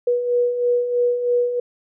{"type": "beating tone pair", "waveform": "sine", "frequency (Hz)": [483.6, 486.7], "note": ["B4", "B4"], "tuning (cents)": [-36, -25], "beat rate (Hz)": 3.1, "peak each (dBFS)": [-25, -17], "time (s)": [0.07, 1.6], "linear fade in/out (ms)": 5, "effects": []}